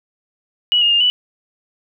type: tone with pitch steps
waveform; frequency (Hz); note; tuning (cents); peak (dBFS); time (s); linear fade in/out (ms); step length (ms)
sine; 2927 / 2842 / 2814 / 2963; F#7 / F7 / F7 / F#7; -19 / +30 / +12 / +2; -11; 0.72-1.1; 0; 95
effects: none